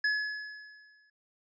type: tone with exponential decay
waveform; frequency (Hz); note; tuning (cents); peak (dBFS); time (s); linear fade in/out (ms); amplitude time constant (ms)
square; 1700; G#6; +40; -25; 0.04-1.1; 5; 230
effects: resampled to 16000 Hz